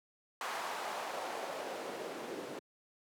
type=noise with band-pass filter sweep; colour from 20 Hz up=white; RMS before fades=-41 dBFS; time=0.41-2.59 s; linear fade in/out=2 ms; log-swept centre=990 to 340 Hz; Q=1.6; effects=high-pass 150 Hz 12 dB/octave